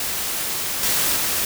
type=noise with level steps; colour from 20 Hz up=white; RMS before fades=-25 / -20 / -22 dBFS; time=0-1.45 s; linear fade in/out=2 ms; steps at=0.83 / 1.16 s; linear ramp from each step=2 ms; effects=none